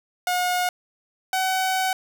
sawtooth tone pair in turn, 721 / 754.1 Hz, F#5 / F#5, -45 / +33 cents, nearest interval minor second, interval 78 cents, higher second, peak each -17 / -17 dBFS, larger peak neither, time 0.27-0.69 / 1.33-1.93 s, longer second, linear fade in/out 2 ms, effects none

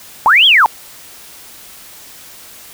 sine linear two-way sweep, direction up then down, 800 to 3401 to 800 Hz, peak -5 dBFS, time 0.26-0.66 s, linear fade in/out 0 ms, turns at 0.46 s, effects white hiss -37 dBFS RMS until 2.73 s

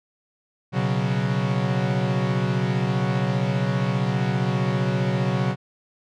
45% pulse chord, B suspended second, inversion none, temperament equal, 123.47 / 138.59 / 185 Hz, B2 / C#3 / F#3, 0 / 0 / 0 cents, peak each -25 dBFS, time 0.72-5.56 s, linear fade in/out 50 ms, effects low-pass 4000 Hz 12 dB/octave

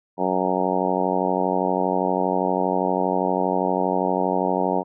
harmonic tone, 92.5 Hz, F#2, in tune, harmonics 2 / 3 / 4 / 5 / 6 / 7 / 8 / 9 / 10, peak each -28 / -28 / -28 / -28 / -28 / -28 / -28 / -28 / -28 dBFS, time 0.17-4.84 s, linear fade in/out 50 ms, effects none

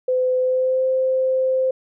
sine tone with pitch glide, 509 to 520.6 Hz, C5 to C5, -48 to -9 cents, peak -16 dBFS, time 0.08-1.71 s, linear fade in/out 5 ms, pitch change +39 cents, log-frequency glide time 0.38-0.86 s, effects none

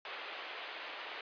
white band-pass noise, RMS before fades -45 dBFS, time 0.05-1.21 s, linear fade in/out 2 ms, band 400 to 3200 Hz, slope 24 dB/octave, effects resampled to 11025 Hz

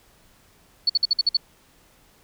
sine tone bursts, 4429 Hz, C#8, 2 cents flat, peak -15 dBFS, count 7, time 0.87-1.37 s, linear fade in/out 5 ms, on 26 ms, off 53 ms, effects pink hiss -57 dBFS RMS until 2.23 s

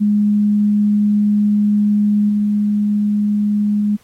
sine tone with level steps, 207.7 Hz, G#3, in tune, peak -11 / -13 dBFS, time 0-3.97 s, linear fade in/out 20 ms, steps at 2.29 s, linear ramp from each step 5 ms, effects pink hiss -53 dBFS RMS until 4.03 s + AAC 48 kbps

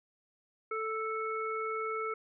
harmonic tone, 440 Hz, A4, in tune, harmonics 1 / 3 / 5, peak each -36 / -35 / -42 dBFS, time 0.71-2.14 s, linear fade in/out 5 ms, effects none

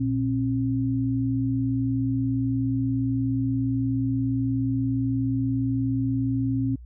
sine tone pair together, 118.46 / 267.7 Hz, A#2 / C4, +28 / +40 cents, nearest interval octave + major second, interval 1412 cents, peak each -25 / -24 dBFS, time 0-6.76 s, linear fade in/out 10 ms, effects added 60 Hz sine -40 dBFS peak until 6.85 s

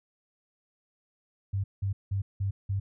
sine tone bursts, 98.3 Hz, G2, 5 cents sharp, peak -26 dBFS, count 5, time 1.53-2.8 s, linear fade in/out 10 ms, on 110 ms, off 180 ms, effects none

